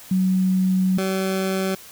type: tone pair in turn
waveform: sine / 20% pulse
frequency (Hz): 186.8 / 190.39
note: F#3 / F#3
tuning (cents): +17 / +50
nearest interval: unison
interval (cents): 33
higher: second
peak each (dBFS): -16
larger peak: neither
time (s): 0.11-0.98 / 0.98-1.75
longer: first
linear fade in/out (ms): 5
effects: white hiss -43 dBFS RMS until 1.91 s